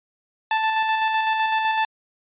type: tone with tremolo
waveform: sawtooth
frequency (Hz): 880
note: A5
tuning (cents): 0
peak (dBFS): -14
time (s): 0.51-1.85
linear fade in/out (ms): 2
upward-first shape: square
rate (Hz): 7.9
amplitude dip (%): 30
effects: resampled to 8000 Hz